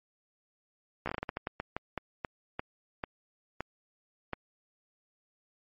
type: slowing click train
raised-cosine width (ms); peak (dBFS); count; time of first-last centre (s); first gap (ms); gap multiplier
0.5; -18; 18; 1.06-4.333; 14; 1.28
effects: MP3 32 kbps